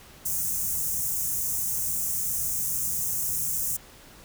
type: band-stop noise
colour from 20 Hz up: white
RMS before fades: -28 dBFS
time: 0.25-3.77 s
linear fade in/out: 10 ms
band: 190 to 6100 Hz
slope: 48 dB/octave
effects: pink hiss -50 dBFS RMS until 4.24 s